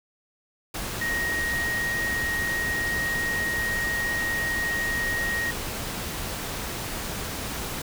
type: tone in noise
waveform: sine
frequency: 1876 Hz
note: A#6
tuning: 11 cents sharp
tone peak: -25 dBFS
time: 1.01-5.51 s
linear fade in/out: 5 ms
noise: pink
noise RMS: -32 dBFS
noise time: 0.74-7.82 s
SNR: +4 dB
effects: none